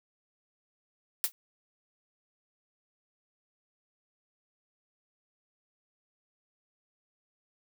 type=noise with exponential decay; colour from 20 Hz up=blue; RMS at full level=-23 dBFS; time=1.24-1.32 s; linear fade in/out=0 ms; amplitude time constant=17 ms; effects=none